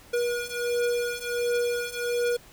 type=beating tone pair; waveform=square; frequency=480 / 481.4 Hz; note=B4 / B4; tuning=-49 / -44 cents; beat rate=1.4 Hz; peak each=-30 / -28 dBFS; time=0.13-2.37 s; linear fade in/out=10 ms; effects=pink hiss -52 dBFS RMS until 2.52 s